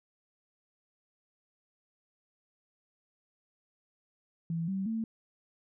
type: tone with pitch steps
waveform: sine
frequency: 165.8 / 192.67 / 223.9 Hz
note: E3 / G3 / A3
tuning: +10 / -30 / +30 cents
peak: -30 dBFS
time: 4.5-5.04 s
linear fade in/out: 2 ms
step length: 180 ms
effects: none